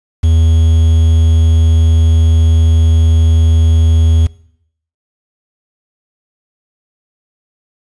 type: tone with quantisation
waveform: triangle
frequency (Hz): 81.3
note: E2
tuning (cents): -23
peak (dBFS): -4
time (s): 0.23-4.27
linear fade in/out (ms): 10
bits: 5
effects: noise-tail reverb RT60 0.7 s tail -21 dB re dry + resampled to 22050 Hz